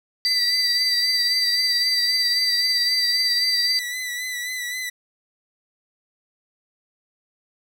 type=tone with tremolo; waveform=sine; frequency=4699 Hz; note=D8; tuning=in tune; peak=-17 dBFS; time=0.25-3.79 s; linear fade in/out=0 ms; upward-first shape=sine; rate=18 Hz; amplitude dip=30%
type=tone with vibrato; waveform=sawtooth; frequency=1985 Hz; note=B6; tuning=8 cents sharp; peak=-23 dBFS; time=0.25-4.9 s; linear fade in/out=10 ms; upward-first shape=sine; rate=3.8 Hz; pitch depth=38 cents each way
effects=none